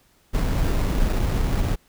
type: noise with sample-and-hold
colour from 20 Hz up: brown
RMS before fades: -21 dBFS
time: 0.33-1.76 s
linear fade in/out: 20 ms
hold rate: 3150 Hz
effects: pink hiss -60 dBFS RMS until 1.88 s